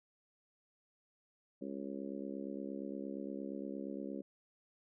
harmonic tone, 68.6 Hz, C#2, 17 cents flat, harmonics 3 / 4 / 5 / 6 / 7 / 8, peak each -45 / -44 / -47 / -50 / -53 / -50 dBFS, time 1.61-4.22 s, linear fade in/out 10 ms, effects none

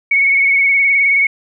sine tone with vibrato, 2217 Hz, C#7, in tune, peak -9 dBFS, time 0.11-1.27 s, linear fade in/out 5 ms, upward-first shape sine, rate 19 Hz, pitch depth 33 cents each way, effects none

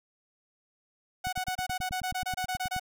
sawtooth tone bursts, 740 Hz, F#5, in tune, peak -26 dBFS, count 14, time 1.24-2.797 s, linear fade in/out 10 ms, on 88 ms, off 25 ms
click train, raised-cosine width 5 ms, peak -27 dBFS, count 15, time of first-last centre 1.27-2.764 s, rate 9.37 Hz
effects none

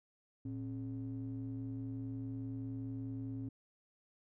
triangle ring-modulated tone, 77.8 Hz, D#2, in tune, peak -34 dBFS, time 0.45-3.49 s, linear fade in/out 5 ms, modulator 191 Hz, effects none

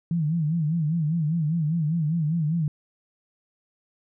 sine tone with vibrato, 159.5 Hz, D#3, 43 cents sharp, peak -21 dBFS, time 0.11-2.68 s, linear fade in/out 2 ms, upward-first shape sine, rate 5 Hz, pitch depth 130 cents each way, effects none

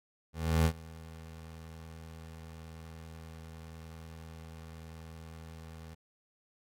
25% pulse tone with ADSR envelope, 80.9 Hz, E2, 32 cents flat, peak -19 dBFS, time 0.33-5.95 s, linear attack 320 ms, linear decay 74 ms, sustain -23 dB, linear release 14 ms, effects AAC 48 kbps

